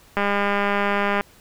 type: click train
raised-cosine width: 0.5 ms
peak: -7 dBFS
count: 211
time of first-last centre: 0.17-1.21 s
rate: 202 Hz
effects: pink hiss -52 dBFS RMS until 1.4 s